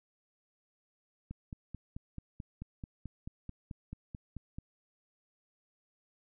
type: click train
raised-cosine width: 5 ms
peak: -29 dBFS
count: 16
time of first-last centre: 1.31-4.585 s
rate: 4.58 Hz
effects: none